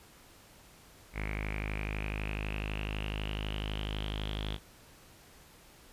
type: tone with low-pass filter sweep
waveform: sawtooth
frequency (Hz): 52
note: G#1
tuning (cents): +3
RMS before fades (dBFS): -36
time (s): 1.13-4.59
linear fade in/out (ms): 50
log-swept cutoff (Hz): 2200 to 3400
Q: 8.8
effects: pink hiss -57 dBFS RMS until 5.92 s + resampled to 32000 Hz